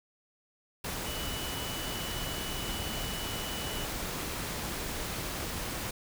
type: tone in noise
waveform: sine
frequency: 2960 Hz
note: F#7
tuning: in tune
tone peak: -41 dBFS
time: 1.06-3.85 s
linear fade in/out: 5 ms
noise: pink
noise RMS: -36 dBFS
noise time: 0.84-5.91 s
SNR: -8 dB
effects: none